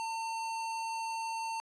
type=tone; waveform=square; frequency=903 Hz; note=A5; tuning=45 cents sharp; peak=-35 dBFS; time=0-1.6 s; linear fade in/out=0 ms; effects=resampled to 22050 Hz